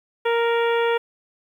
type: harmonic tone with a mistuned harmonic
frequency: 466.2 Hz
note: A#4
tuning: in tune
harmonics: 1 / 2 / 3 / 4 / 5 / 6 / 7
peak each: -19 / -25 / -29 / -31 / -33 / -35 / -36 dBFS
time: 0.25-0.98 s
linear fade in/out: 10 ms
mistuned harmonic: 7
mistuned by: +57 cents
effects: 9-bit